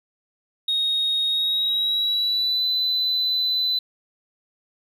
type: tone with pitch glide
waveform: triangle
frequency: 3740 to 4008 Hz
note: A#7 to B7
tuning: +5 to +25 cents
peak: -17 dBFS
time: 0.68-3.79 s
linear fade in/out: 5 ms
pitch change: +120 cents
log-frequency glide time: 1.27-2.65 s
effects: tanh soft clip ceiling -16 dBFS